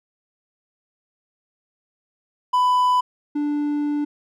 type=tone pair in turn; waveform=triangle; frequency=997 / 293.6 Hz; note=B5 / D4; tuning=+16 / 0 cents; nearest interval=octave + major sixth; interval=2116 cents; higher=first; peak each=-13 / -18 dBFS; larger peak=first; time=2.53-3.01 / 3.35-4.05 s; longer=second; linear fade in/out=10 ms; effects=none